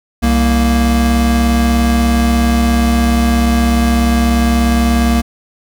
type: tone pair together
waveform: square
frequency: 65.41 / 233.1 Hz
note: C2 / A#3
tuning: 0 / 0 cents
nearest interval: octave + minor seventh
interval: 2200 cents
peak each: -13 / -13 dBFS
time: 0.22-5.22 s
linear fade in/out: 20 ms
effects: none